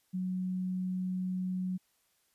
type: tone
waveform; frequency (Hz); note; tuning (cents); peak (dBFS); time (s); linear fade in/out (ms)
sine; 184.4; F#3; -6; -31; 0.13-1.78; 20
effects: white hiss -73 dBFS RMS until 2.34 s + resampled to 32000 Hz